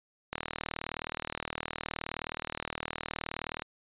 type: click train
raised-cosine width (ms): 0.3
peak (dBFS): -17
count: 130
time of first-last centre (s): 0.33-3.621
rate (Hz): 39.2
effects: resampled to 8000 Hz